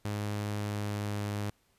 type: tone with pitch glide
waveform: sawtooth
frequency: 103.83 to 103.05 Hz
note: G#2 to G#2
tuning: 0 to -13 cents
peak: -28 dBFS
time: 0.05-1.5 s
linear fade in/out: 0 ms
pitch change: -13 cents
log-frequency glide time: 0.54-1.29 s
effects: pink hiss -70 dBFS RMS until 1.78 s + resampled to 32000 Hz